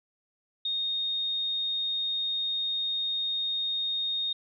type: tone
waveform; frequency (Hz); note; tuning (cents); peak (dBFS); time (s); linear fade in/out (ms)
sine; 3700; A#7; -14; -27; 0.65-4.33; 5
effects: none